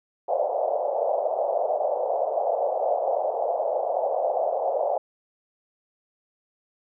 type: band-pass noise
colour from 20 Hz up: pink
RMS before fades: -25 dBFS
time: 0.28-4.98 s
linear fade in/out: 5 ms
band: 540 to 740 Hz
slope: 48 dB/octave
effects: none